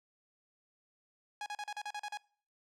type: tone bursts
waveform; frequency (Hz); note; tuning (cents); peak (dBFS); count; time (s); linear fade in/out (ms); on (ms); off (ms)
sawtooth; 830.6; G#5; 0; -34; 9; 1.41-2.173; 2; 51; 38
effects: noise-tail reverb RT60 0.5 s tail -24 dB re dry + low-pass 7000 Hz 12 dB/octave